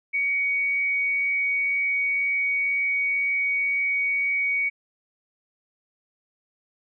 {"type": "tone with frequency modulation", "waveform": "sine", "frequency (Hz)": 2249, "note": "C#7", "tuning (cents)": 24, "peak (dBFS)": -21, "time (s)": [0.13, 4.7], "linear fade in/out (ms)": 20, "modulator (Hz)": 82.3, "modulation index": 0.47, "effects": []}